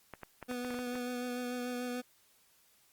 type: clicks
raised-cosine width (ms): 0.5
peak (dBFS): -28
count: 9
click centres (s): 0.137 / 0.233 / 0.427 / 0.513 / 0.648 / 0.706 / 0.743 / 0.79 / 0.955
type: tone with vibrato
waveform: 25% pulse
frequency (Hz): 246.9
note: B3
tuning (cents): 0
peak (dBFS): -32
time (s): 0.48-2.02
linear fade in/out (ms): 20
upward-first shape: sine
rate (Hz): 6.8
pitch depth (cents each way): 17
effects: white hiss -67 dBFS RMS until 2.92 s + Opus 48 kbps